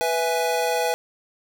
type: chord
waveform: square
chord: E major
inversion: second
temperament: equal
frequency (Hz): 493.9 / 659.3 / 830.6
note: B4 / E5 / G#5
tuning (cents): 0 / 0 / 0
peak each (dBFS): -25 / -27 / -26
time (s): 0.01-0.94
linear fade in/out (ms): 0
effects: none